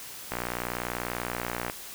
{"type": "click train", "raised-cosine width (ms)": 0.5, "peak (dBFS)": -15, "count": 84, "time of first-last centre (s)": [0.32, 1.699], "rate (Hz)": 60.2, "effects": ["white hiss -42 dBFS RMS until 1.94 s"]}